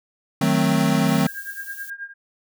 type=chord; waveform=square; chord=D# diminished seventh; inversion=none; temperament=equal with one note detuned; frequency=155.56 / 185 / 220 / 262.5 Hz; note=D#3 / F#3 / A3 / C4; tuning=0 / 0 / 0 / +6 cents; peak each=-23 dBFS; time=0.41-1.27 s; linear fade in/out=5 ms
type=noise; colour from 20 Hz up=violet; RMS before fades=-39 dBFS; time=1.08-1.9 s; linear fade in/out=2 ms
type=tone with tremolo; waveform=sine; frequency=1612 Hz; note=G6; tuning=48 cents sharp; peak=-27 dBFS; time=1.25-2.14 s; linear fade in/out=50 ms; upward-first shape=triangle; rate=9.3 Hz; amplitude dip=95%
effects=none

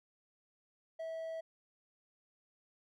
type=tone; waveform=triangle; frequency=650 Hz; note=E5; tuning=24 cents flat; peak=-37 dBFS; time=0.99-1.41 s; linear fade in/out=10 ms; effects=none

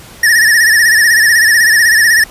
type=tone with vibrato; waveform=square; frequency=1806 Hz; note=A6; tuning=45 cents sharp; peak=-6 dBFS; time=0.23-2.24 s; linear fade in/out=5 ms; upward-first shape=sine; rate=16 Hz; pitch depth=93 cents each way; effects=pink hiss -35 dBFS RMS until 2.3 s + resampled to 32000 Hz

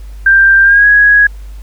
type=tone with pitch glide; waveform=sine; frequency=1582 to 1662.6 Hz; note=G6 to G#6; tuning=+15 to +1 cents; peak=-3 dBFS; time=0.26-1.27 s; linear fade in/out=5 ms; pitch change=+86 cents; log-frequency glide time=0.63-0.86 s; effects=added 50 Hz sine -25 dBFS peak until 1.62 s + pink hiss -46 dBFS RMS until 1.62 s

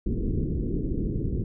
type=low-pass noise; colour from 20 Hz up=pink; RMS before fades=-27 dBFS; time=0.06-1.44 s; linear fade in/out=5 ms; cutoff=410 Hz; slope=48 dB/octave; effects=none

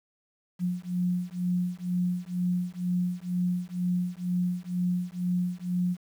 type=beating tone pair; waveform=sine; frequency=177.9 / 180 Hz; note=F3 / F#3; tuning=+32 / -47 cents; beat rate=2.1 Hz; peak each=-29 dBFS; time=0.59-5.97 s; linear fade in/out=50 ms; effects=9-bit

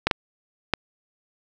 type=clicks; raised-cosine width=0.3 ms; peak=-3 dBFS; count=3; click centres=0.07 / 0.112 / 0.737 s; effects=none

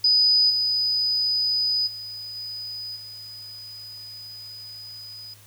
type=tone with level steps; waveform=sine; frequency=4978 Hz; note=D#8; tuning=in tune; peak=-15 / -20 / -33 / -31 / -37 dBFS; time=0.04-5.34 s; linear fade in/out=5 ms; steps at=0.49 / 1.86 / 2.35 / 2.95 s; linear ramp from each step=20 ms; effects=added 104 Hz sine -52 dBFS peak until 5.46 s + white hiss -52 dBFS RMS until 5.46 s

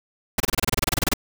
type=noise bursts; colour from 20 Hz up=pink; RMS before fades=-20 dBFS; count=16; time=0.38-1.137 s; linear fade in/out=5 ms; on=22 ms; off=27 ms; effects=none

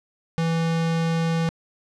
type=tone; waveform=square; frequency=164.81 Hz; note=E3; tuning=in tune; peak=-21 dBFS; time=0.38-1.49 s; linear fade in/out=0 ms; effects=low-pass 6000 Hz 12 dB/octave

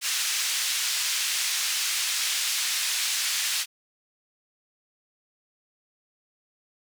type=band-pass noise; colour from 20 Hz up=white; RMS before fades=-27 dBFS; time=0.01-3.66 s; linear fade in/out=50 ms; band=2000 to 7000 Hz; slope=12 dB/octave; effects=none

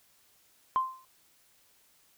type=tone with exponential decay; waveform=sine; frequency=1043 Hz; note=C6; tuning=6 cents flat; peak=-20 dBFS; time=0.76-1.05 s; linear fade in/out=0 ms; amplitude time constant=63 ms; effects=tanh soft clip ceiling -17 dBFS + white hiss -65 dBFS RMS until 2.17 s

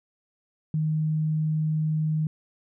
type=tone; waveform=sine; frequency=155.56 Hz; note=D#3; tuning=in tune; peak=-22 dBFS; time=0.74-2.27 s; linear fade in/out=2 ms; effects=none

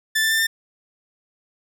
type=tone with pitch steps; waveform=sawtooth; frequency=1760 / 1772.2 / 1784.6 / 1797 Hz; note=A6 / A6 / A6 / A6; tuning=0 / +12 / +24 / +36 cents; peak=-14 dBFS; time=0.15-0.47 s; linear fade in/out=10 ms; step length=80 ms; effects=none

